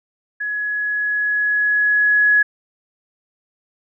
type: tone with level ramp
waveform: sine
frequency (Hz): 1684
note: G#6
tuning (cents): +24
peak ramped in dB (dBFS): -21 to -10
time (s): 0.4-2.43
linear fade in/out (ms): 10
effects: none